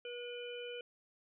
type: harmonic tone with a mistuned harmonic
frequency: 483.8 Hz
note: B4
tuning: 36 cents flat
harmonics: 1 / 3 / 5 / 6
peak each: -43 / -53 / -51 / -49 dBFS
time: 0.05-0.81 s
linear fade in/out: 2 ms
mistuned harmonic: 6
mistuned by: +60 cents
effects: none